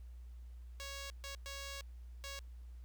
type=tone bursts at uneven times; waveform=5% pulse; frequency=554 Hz; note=C#5; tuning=1 cent flat; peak=-33 dBFS; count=4; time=0.8-1.1 / 1.24-1.35 / 1.46-1.81 / 2.24-2.39 s; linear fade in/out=0 ms; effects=added 60 Hz sine -48 dBFS peak until 2.84 s + pink hiss -74 dBFS RMS until 2.84 s